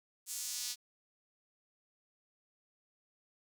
sawtooth tone with high-pass filter sweep, 244.3 Hz, B3, 19 cents flat, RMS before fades -40 dBFS, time 0.26-0.76 s, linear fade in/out 50 ms, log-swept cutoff 7700 to 4800 Hz, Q 1.6, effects none

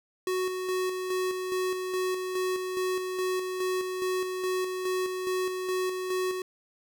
square tone with tremolo, 370 Hz, F#4, in tune, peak -27 dBFS, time 0.27-6.42 s, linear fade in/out 2 ms, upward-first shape square, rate 2.4 Hz, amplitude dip 40%, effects none

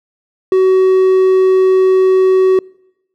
triangle tone, 376.1 Hz, F#4, 28 cents sharp, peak -5 dBFS, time 0.52-2.59 s, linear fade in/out 2 ms, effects noise-tail reverb RT60 0.9 s tail -26 dB re dry

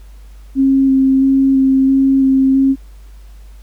sine tone with vibrato, 268.2 Hz, C4, 43 cents sharp, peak -8 dBFS, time 0.55-2.76 s, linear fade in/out 50 ms, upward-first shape square, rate 1.5 Hz, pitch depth 11 cents each way, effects added 50 Hz sine -34 dBFS peak until 3.62 s + pink hiss -52 dBFS RMS until 3.62 s

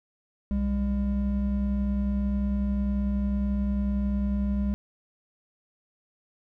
triangle tone pair together, 63.56 / 201.8 Hz, C2 / G#3, -50 / -49 cents, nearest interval octave + minor sixth, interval 2001 cents, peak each -25 / -24 dBFS, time 0.51-4.74 s, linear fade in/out 0 ms, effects none

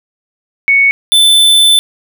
sine / square tone pair in turn, 2220 / 3524 Hz, C#7 / A7, +2 / +2 cents, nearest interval minor sixth, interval 800 cents, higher second, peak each -5 dBFS, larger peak neither, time 0.68-0.91 / 1.12-1.79 s, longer second, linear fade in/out 0 ms, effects none

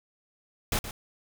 pink noise with echo, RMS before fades -27 dBFS, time 0.72-0.79 s, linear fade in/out 2 ms, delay 120 ms, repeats 1, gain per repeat -11 dB, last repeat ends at 0.91 s, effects none

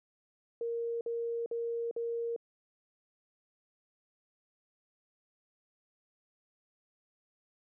sine tone bursts, 466.2 Hz, A#4, in tune, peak -32 dBFS, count 4, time 0.61-2.363 s, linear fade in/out 2 ms, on 400 ms, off 51 ms, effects none

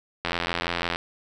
click train, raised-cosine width 0.3 ms, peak -9 dBFS, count 62, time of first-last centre 0.25-0.959 s, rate 86 Hz, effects none

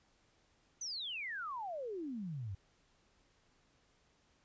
sine exponential sweep, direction down, 6240 to 89.7 Hz, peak -39 dBFS, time 0.81-2.55 s, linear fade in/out 5 ms, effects pink hiss -72 dBFS RMS until 4.44 s + resampled to 16000 Hz

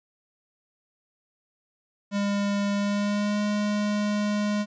square tone with pitch glide, 202 to 207.7 Hz, G#3 to G#3, -48 to 0 cents, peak -24 dBFS, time 2.11-4.66 s, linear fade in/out 50 ms, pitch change +48 cents, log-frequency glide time 2.74-3.4 s, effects resampled to 16000 Hz + 11-bit

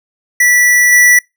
square tone with level steps, 1959 Hz, B6, 15 cents flat, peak -7 / -5 dBFS, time 0.4-1.19 s, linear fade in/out 5 ms, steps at 0.92 s, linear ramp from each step 5 ms, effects noise-tail reverb RT60 0.2 s tail -25 dB re dry

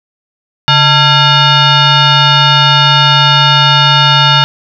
sine tone with frequency modulation, 1372 Hz, F6, 31 cents flat, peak -4 dBFS, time 0.68-4.44 s, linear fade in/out 0 ms, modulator 757 Hz, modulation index 3.6, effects none

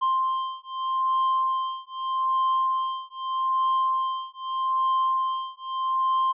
triangle beating tone pair, 1049 / 1049.81 Hz, C6 / C6, +4 / +5 cents, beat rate 0.81 Hz, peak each -24 dBFS, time 0.01-6.33 s, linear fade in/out 20 ms, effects resampled to 8000 Hz

